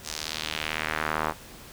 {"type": "tone with band-pass filter sweep", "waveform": "sawtooth", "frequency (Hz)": 77.78, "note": "D#2", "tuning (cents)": 0, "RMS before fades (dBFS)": -31, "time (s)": [0.03, 1.34], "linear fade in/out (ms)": 50, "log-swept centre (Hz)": [6600, 1000], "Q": 1.6, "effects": ["pink hiss -46 dBFS RMS until 1.72 s"]}